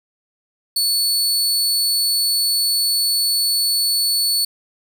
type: tone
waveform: sawtooth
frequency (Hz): 4440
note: C#8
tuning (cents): +2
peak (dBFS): -13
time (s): 0.76-4.45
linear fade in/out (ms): 5
effects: none